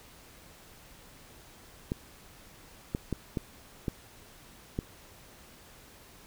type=clicks; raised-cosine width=3 ms; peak=-17 dBFS; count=6; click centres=1.919 / 2.949 / 3.127 / 3.372 / 3.882 / 4.789 s; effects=pink hiss -54 dBFS RMS until 6.26 s